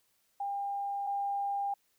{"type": "tone pair in turn", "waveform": "sine", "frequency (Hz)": [801, 801], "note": ["G5", "G5"], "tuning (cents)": [37, 37], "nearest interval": "unison", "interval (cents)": 0, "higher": "neither", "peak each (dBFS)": [-32, -30], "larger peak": "second", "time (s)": [[0.4, 1.07], [1.07, 1.74]], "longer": "neither", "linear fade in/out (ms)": 5, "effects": ["white hiss -73 dBFS RMS until 1.98 s"]}